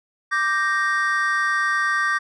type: chord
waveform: triangle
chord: G minor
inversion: second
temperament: equal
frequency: 1174.7 / 1568 / 1864.7 Hz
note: D6 / G6 / Bb6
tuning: 0 / 0 / 0 cents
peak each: -21 dBFS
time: 0.31-2.19 s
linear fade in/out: 20 ms
effects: tanh soft clip ceiling -7 dBFS + resampled to 24000 Hz